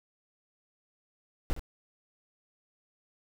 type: noise with echo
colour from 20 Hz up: brown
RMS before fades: -27 dBFS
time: 1.5-1.53 s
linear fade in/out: 0 ms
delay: 64 ms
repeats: 1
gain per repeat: -11 dB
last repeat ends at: 1.594 s
effects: none